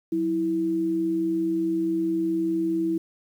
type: tone pair together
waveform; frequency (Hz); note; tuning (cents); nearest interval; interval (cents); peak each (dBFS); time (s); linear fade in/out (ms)
sine; 184.3 / 327.7; F#3 / E4; -7 / -10; minor seventh; 997; -33 / -22; 0.12-2.98; 5
effects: 9-bit